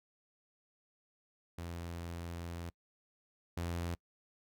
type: tone pair in turn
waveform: sawtooth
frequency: 85.3 / 85.69 Hz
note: F2 / F2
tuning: -40 / -32 cents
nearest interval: unison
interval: 8 cents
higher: second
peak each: -37 / -32 dBFS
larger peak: second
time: 1.58-2.7 / 3.57-3.95 s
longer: first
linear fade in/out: 5 ms
effects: noise-tail reverb RT60 0.1 s tail -26 dB re dry